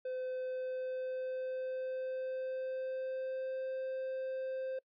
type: tone with pitch glide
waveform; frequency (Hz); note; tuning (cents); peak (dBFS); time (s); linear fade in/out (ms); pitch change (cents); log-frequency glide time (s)
triangle; 512 to 523.4; C5 to C5; -38 to 0; -34; 0.05-4.79; 5; +38; 0.29-3.65
effects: noise-tail reverb RT60 0.1 s tail -24 dB re dry + resampled to 11025 Hz